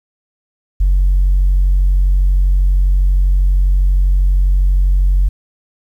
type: tone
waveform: sine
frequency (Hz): 46.25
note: F#1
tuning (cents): 0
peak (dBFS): -7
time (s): 0.8-5.29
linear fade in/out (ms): 10
effects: tanh soft clip ceiling -6 dBFS + 8-bit